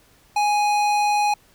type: tone with tanh clipping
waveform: sine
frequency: 830.6 Hz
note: G#5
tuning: in tune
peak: -19 dBFS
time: 0.36-1.34 s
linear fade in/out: 5 ms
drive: 18 dB
effects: pink hiss -56 dBFS RMS until 1.54 s